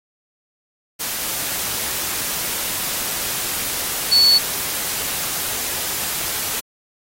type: tone in noise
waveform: sine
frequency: 4435 Hz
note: C#8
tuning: in tune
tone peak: -10 dBFS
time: 4.11-4.39 s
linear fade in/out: 20 ms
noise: white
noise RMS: -24 dBFS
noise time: 0.99-6.61 s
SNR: +11 dB
effects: AAC 48 kbps